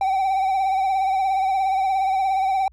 triangle tone with vibrato, 769 Hz, G5, 33 cents flat, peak -16 dBFS, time 0.01-2.68 s, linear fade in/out 2 ms, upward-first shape triangle, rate 17 Hz, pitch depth 55 cents each way, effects added 60 Hz sine -49 dBFS peak until 2.72 s

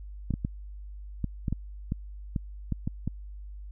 clicks, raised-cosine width 5 ms, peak -16 dBFS, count 11, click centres 0.307 / 0.339 / 0.449 / 1.243 / 1.482 / 1.526 / 1.921 / 2.362 / 2.723 / 2.875 / 3.076 s, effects added 50 Hz sine -39 dBFS peak until 3.71 s

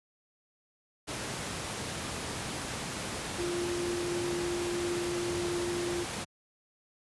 sine tone in noise, 349.2 Hz, F4, in tune, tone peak -31 dBFS, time 3.38-6.05 s, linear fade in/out 20 ms, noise pink, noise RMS -36 dBFS, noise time 1.07-6.25 s, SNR +2 dB, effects high-pass 80 Hz 12 dB/octave + resampled to 24000 Hz

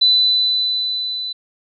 sine tone with level ramp, 3997 Hz, B7, 20 cents sharp, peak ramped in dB -9 to -23 dBFS, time 0.01-1.33 s, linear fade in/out 10 ms, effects none

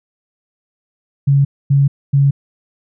sine tone bursts, 139.5 Hz, C#3, 11 cents sharp, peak -8 dBFS, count 3, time 1.27-2.31 s, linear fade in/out 10 ms, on 180 ms, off 250 ms, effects none

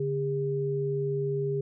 sine tone pair together, 142.87 / 404.1 Hz, D3 / G#4, -47 / -47 cents, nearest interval octave + tritone, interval 1800 cents, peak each -30 / -28 dBFS, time 0-1.61 s, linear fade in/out 5 ms, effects none

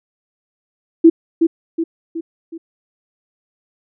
sine tone with echo, 329.6 Hz, E4, in tune, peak -3 dBFS, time 1.04-1.1 s, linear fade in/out 10 ms, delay 370 ms, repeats 4, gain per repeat -6 dB, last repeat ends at 2.58 s, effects none

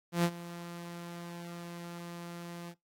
sawtooth tone with ADSR envelope, 172.1 Hz, F3, 25 cents flat, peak -20 dBFS, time 0.12-2.75 s, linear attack 120 ms, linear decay 60 ms, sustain -18 dB, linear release 61 ms, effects noise-tail reverb RT60 0.2 s tail -23 dB re dry + AAC 48 kbps

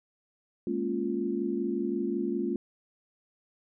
sine chord, Bb minor seventh, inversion third, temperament equal, 207.7 / 233.1 / 277.2 / 349.2 Hz, Ab3 / Bb3 / Db4 / F4, 0 / 0 / 0 / 0 cents, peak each -34 / -34 / -34 / -31 dBFS, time 0.67-2.56 s, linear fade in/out 2 ms, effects none

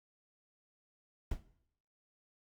brown noise with exponential decay, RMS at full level -32 dBFS, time 1.31-1.44 s, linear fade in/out 5 ms, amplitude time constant 27 ms, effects noise-tail reverb RT60 0.7 s tail -17 dB re dry

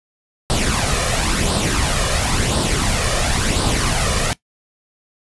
pink noise with flanger, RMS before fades -18 dBFS, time 0.5-4.33 s, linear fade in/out 0 ms, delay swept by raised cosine 0.22 to 1.72 ms, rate 0.96 Hz, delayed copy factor +0.55, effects noise-tail reverb RT60 0.1 s tail -18 dB re dry + resampled to 24000 Hz

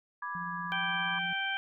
sine chord, G# diminished, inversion first, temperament equal, 987.8 / 1174.7 / 1661.2 Hz, B5 / D6 / G#6, 0 / 0 / 0 cents, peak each -39 dBFS, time 0.22-1.19 s, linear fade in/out 5 ms
sine tone with tremolo, 174.61 Hz, F3, in tune, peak -40 dBFS, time 0.35-1.33 s, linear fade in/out 0 ms, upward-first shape sine, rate 17 Hz, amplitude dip 30%
harmonic tone, 781 Hz, G5, 7 cents flat, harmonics 1 / 2 / 3 / 4, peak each -38 / -33 / -37 / -37 dBFS, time 0.72-1.57 s, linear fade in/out 0 ms
effects none

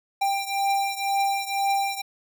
square beating tone pair, 790 / 792 Hz, G5 / G5, +13 / +18 cents, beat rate 2 Hz, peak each -25 / -28 dBFS, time 0.21-2.02 s, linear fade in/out 10 ms, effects none

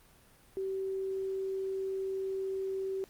sine tone, 384.3 Hz, G4, 34 cents flat, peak -32 dBFS, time 0.57-3.04 s, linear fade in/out 0 ms, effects pink hiss -61 dBFS RMS until 3.09 s + Opus 32 kbps

